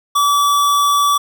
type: tone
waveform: square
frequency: 1151 Hz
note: D6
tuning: 35 cents flat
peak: -12 dBFS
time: 0.15-1.18 s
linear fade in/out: 10 ms
effects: none